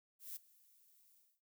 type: noise with ADSR envelope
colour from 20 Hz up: violet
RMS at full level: -45 dBFS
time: 0.19-1.41 s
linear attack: 170 ms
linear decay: 12 ms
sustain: -24 dB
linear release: 260 ms
effects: noise-tail reverb RT60 0.2 s tail -17 dB re dry